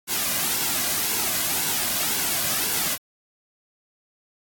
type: noise with flanger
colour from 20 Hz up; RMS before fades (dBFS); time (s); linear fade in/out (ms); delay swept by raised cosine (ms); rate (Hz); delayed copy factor
white; -24; 0.07-2.98; 50; 1.6 to 2.28; 1.9; -0.55
effects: AAC 64 kbps